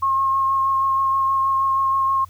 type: tone with vibrato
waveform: sine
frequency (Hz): 1077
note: C6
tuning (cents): +50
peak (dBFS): -16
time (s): 0.02-2.25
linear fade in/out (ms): 10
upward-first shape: sine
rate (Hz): 6.3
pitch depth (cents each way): 13
effects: added 90 Hz sine -43 dBFS peak until 2.29 s + white hiss -56 dBFS RMS until 2.29 s